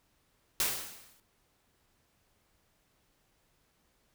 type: noise with exponential decay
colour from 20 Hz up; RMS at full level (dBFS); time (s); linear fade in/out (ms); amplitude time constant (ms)
white; -27; 0.6-1.2; 1; 130
effects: pink hiss -72 dBFS RMS until 4.14 s